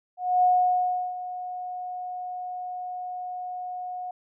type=tone with ADSR envelope; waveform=sine; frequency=727 Hz; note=F#5; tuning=31 cents flat; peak=-16 dBFS; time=0.17-4.11 s; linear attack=260 ms; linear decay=710 ms; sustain=-15 dB; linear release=4 ms; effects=none